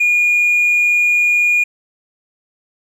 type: tone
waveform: triangle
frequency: 2434 Hz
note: D#7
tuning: 39 cents flat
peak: -8 dBFS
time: 0-1.64 s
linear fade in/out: 10 ms
effects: tanh soft clip ceiling -6 dBFS